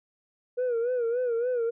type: tone with vibrato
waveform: sine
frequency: 481.4 Hz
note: B4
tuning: 44 cents flat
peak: -22 dBFS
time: 0.57-1.71 s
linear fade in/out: 20 ms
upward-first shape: sine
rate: 3.5 Hz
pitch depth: 91 cents each way
effects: tanh soft clip ceiling -23 dBFS